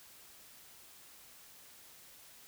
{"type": "silence", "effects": ["white hiss -57 dBFS RMS until 2.47 s"]}